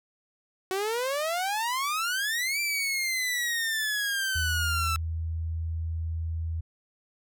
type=exponential two-way sweep; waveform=sawtooth; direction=up then down; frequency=370 to 2360 to 1316 Hz; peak=-23 dBFS; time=0.71-4.96 s; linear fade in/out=0 ms; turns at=2.6 s
type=tone with pitch glide; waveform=sine; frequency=81 to 81.66 Hz; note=E2 to E2; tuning=-30 to -16 cents; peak=-28 dBFS; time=4.35-6.61 s; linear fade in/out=10 ms; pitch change=+14 cents; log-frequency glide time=4.46-5.55 s
effects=none